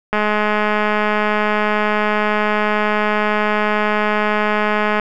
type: click train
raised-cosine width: 0.5 ms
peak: -3 dBFS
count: 1028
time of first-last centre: 0.13-4.997 s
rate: 211 Hz
effects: none